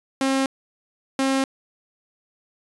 sawtooth tone pair in turn, 268.3 / 268.3 Hz, C4 / C4, +44 / +44 cents, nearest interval unison, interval 0 cents, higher neither, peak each -15 dBFS, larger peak neither, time 0.21-0.46 / 1.19-1.44 s, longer neither, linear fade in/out 2 ms, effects resampled to 24000 Hz

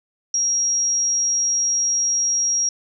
sine tone, 5640 Hz, F8, 16 cents sharp, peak -17 dBFS, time 0.34-2.69 s, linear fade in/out 2 ms, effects none

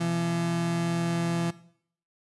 35% pulse tone pair together, 126.8 / 169.26 Hz, B2 / E3, +46 / +46 cents, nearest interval perfect fourth, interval 500 cents, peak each -35 / -24 dBFS, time 0-1.51 s, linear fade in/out 10 ms, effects noise-tail reverb RT60 0.6 s tail -17 dB re dry + resampled to 24000 Hz

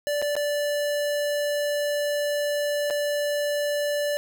square tone with dropouts, 584 Hz, D5, 10 cents flat, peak -24 dBFS, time 0.07-4.17 s, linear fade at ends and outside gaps 0 ms, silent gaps 0.217-0.224 / 0.354-0.365 / 2.901-2.907 s, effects none

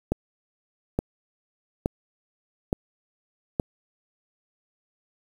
click train, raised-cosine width 2 ms, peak -9 dBFS, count 5, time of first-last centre 0.12-3.598 s, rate 1.15 Hz, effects 7-bit

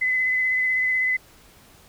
sine tone with vibrato, 2024 Hz, B6, 42 cents sharp, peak -19 dBFS, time 0.01-1.17 s, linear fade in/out 10 ms, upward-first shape sine, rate 16 Hz, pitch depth 16 cents each way, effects pink hiss -52 dBFS RMS until 1.88 s

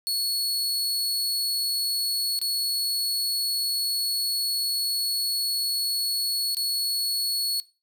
sawtooth tone with dropouts, 4381 Hz, C#8, 21 cents flat, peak -22 dBFS, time 0.07-7.6 s, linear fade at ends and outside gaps 0 ms, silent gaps 2.39-2.415 / 6.547-6.569 s, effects noise-tail reverb RT60 0.3 s tail -18 dB re dry

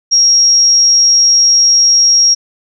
sine tone, 5600 Hz, F8, 4 cents sharp, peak -5 dBFS, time 0.11-2.35 s, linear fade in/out 20 ms, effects none

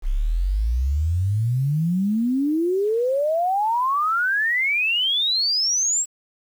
sine exponential sweep, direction up, 31.02 to 7820 Hz, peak -18 dBFS, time 0.02-6.06 s, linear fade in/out 50 ms, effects 8-bit

